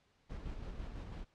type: noise with tremolo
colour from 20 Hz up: brown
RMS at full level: -43 dBFS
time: 0.29-1.25 s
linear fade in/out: 20 ms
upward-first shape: square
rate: 6 Hz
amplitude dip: 30%
effects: pink hiss -73 dBFS RMS until 1.34 s + low-pass 5000 Hz 12 dB/octave